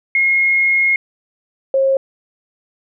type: tone pair in turn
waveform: sine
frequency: 2153 / 538.2 Hz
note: C7 / C5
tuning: +49 / +49 cents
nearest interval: 2 octaves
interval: 2400 cents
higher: first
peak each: -11 dBFS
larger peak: neither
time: 0.15-0.96 / 1.74-1.97 s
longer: first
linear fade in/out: 2 ms
effects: none